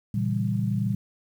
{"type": "chord", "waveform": "sine", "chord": "A# diminished seventh", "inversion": "none", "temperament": "equal", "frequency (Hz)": [116.54, 138.59, 164.81, 196], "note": ["A#2", "C#3", "E3", "G3"], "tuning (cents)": [0, 0, 0, 0], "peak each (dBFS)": [-26, -32, -32, -27], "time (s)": [0.14, 0.95], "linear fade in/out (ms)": 5, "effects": ["9-bit"]}